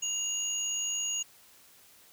sine tone pair together, 2825 / 6719 Hz, F7 / G#8, +19 / +19 cents, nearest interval octave + minor third, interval 1500 cents, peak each -34 / -29 dBFS, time 0.02-1.23 s, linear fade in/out 10 ms, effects tanh soft clip ceiling -26 dBFS + white hiss -58 dBFS RMS until 2.12 s

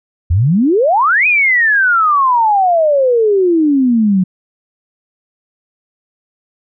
sine exponential two-way sweep, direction up then down, 77.78 to 2534 to 179.9 Hz, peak -8 dBFS, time 0.3-4.24 s, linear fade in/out 10 ms, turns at 1.27 s, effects none

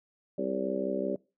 harmonic tone with a mistuned harmonic, 65.41 Hz, C2, in tune, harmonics 3 / 4 / 5 / 6 / 7 / 8 / 9, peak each -37 / -36 / -38 / -34 / -40 / -40 / -34 dBFS, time 0.38-1.16 s, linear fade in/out 5 ms, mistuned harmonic 9, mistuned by -38 cents, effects noise-tail reverb RT60 0.3 s tail -23 dB re dry

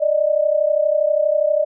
sine tone pair together, 587 / 619.4 Hz, D5 / D#5, -1 / -8 cents, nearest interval minor second, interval 93 cents, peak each -17 dBFS, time 0-1.65 s, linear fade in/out 20 ms, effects none

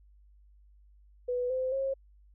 sine tone with pitch steps, 493.9 / 516.1 / 539.2 Hz, B4 / C5 / C#5, 0 / -24 / -48 cents, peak -28 dBFS, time 1.28-1.94 s, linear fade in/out 10 ms, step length 220 ms, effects added 50 Hz sine -56 dBFS peak until 2.34 s

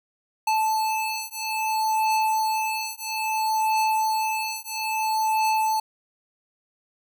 square beating tone pair, 874 / 874.6 Hz, A5 / A5, -12 / -11 cents, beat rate 0.6 Hz, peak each -26 dBFS, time 0.47-5.8 s, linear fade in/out 5 ms, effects none

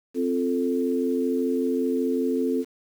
sine chord, F major, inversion second, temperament equal with one note detuned, 261.6 / 346.8 / 440 Hz, C4 / F4 / A4, 0 / -12 / 0 cents, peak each -24 / -29 / -26 dBFS, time 0.14-2.65 s, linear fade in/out 50 ms, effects 8-bit

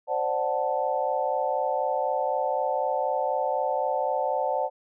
sine chord, D dominant seventh, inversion third, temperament equal, 523.3 / 587.3 / 740 / 880 Hz, C5 / D5 / F#5 / A5, 0 / 0 / 0 / 0 cents, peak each -29 dBFS, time 0.07-4.7 s, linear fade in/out 50 ms, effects none

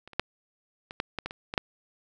clicks, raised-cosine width 0.3 ms, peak -29 / -30 / -8 / -23 / -11 / -15 / -17 / -23 / -17 / -7 dBFS, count 10, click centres 0.076 / 0.133 / 0.196 / 0.909 / 1.001 / 1.187 / 1.26 / 1.309 / 1.539 / 1.578 s, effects none

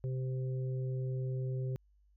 harmonic tone, 129.8 Hz, C3, 13 cents flat, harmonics 1 / 3 / 4, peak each -33 / -44 / -49 dBFS, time 0.04-1.76 s, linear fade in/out 0 ms, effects added 50 Hz sine -64 dBFS peak until 2.16 s

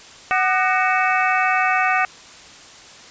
harmonic tone with a mistuned harmonic, 373.5 Hz, F#4, 16 cents sharp, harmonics 2 / 3 / 4 / 5 / 6 / 7, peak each -20 / -22 / -23 / -24 / -25 / -25 dBFS, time 0.31-2.05 s, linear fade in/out 0 ms, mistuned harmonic 3, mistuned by +140 cents, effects white hiss -42 dBFS RMS until 3.1 s + resampled to 16000 Hz

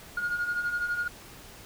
sine beating tone pair, 1421 / 1433 Hz, F6 / F6, +30 / +44 cents, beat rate 12 Hz, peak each -33 / -27 dBFS, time 0.17-1.08 s, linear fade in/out 5 ms, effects tanh soft clip ceiling -23 dBFS + pink hiss -48 dBFS RMS until 1.65 s

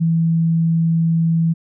sine tone, 164.7 Hz, E3, 1 cent flat, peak -13 dBFS, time 0-1.54 s, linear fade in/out 20 ms, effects none

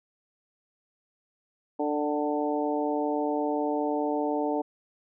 harmonic tone with a mistuned harmonic, 147.9 Hz, D3, 13 cents sharp, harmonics 2 / 3 / 4 / 5 / 6, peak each -29 / -31 / -32 / -33 / -34 dBFS, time 1.79-4.62 s, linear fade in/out 10 ms, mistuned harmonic 5, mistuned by +22 cents, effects none

